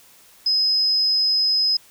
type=tone; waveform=sine; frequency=5070 Hz; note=D#8; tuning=32 cents sharp; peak=-16 dBFS; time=0.46-1.77 s; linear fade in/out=5 ms; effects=white hiss -51 dBFS RMS until 1.9 s